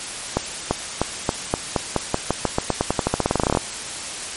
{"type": "accelerating click train", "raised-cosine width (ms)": 1, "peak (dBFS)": -3, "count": 28, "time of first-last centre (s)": [0.37, 3.572], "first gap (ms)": 340, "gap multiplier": 0.9, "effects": ["white hiss -30 dBFS RMS until 4.36 s", "MP3 48 kbps"]}